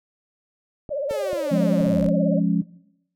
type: clicks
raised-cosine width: 2 ms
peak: -22 dBFS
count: 5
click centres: 0.892 / 1.11 / 1.331 / 1.807 / 1.864 s
type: tone with vibrato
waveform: sine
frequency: 569 Hz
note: C#5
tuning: 45 cents sharp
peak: -23 dBFS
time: 0.9-2.4 s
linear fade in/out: 20 ms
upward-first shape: triangle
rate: 17 Hz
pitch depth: 140 cents each way
type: linear sweep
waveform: sawtooth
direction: down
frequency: 458.1 to 30.87 Hz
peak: -27 dBFS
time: 1.09-2.1 s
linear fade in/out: 20 ms
type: chord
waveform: sine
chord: Db major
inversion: first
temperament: equal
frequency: 174.61 / 207.7 / 277.2 Hz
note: F3 / Ab3 / Db4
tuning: 0 / 0 / 0 cents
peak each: -20 / -22 / -25 dBFS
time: 1.51-2.62 s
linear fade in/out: 10 ms
effects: noise-tail reverb RT60 0.8 s tail -20 dB re dry